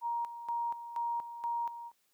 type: tone with tremolo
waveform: sine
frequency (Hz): 940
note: A#5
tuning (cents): +14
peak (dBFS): -31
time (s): 0.01-1.92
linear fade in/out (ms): 50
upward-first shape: square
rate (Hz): 2.1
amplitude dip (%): 70
effects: white hiss -74 dBFS RMS until 2.13 s + high-pass 100 Hz 12 dB/octave